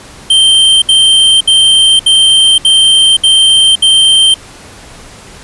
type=tone bursts; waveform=square; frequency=3136 Hz; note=G7; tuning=in tune; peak=-4 dBFS; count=7; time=0.3-4.342 s; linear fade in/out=5 ms; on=520 ms; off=67 ms; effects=pink hiss -33 dBFS RMS until 5.43 s + resampled to 24000 Hz